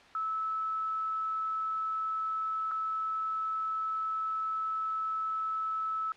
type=tone with dropouts; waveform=sine; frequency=1305 Hz; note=E6; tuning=18 cents flat; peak=-30 dBFS; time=0.15-6.12 s; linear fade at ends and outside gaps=1 ms; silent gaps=2.712-2.716 s; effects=white hiss -55 dBFS RMS until 6.16 s + low-pass 3000 Hz 12 dB/octave